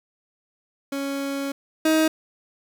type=tone pair in turn; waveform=30% pulse; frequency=277.2 / 315.7 Hz; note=C#4 / D#4; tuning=0 / +25 cents; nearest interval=major second; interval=225 cents; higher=second; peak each=-23 / -14 dBFS; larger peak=second; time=0.92-1.52 / 1.85-2.08 s; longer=first; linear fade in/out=5 ms; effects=none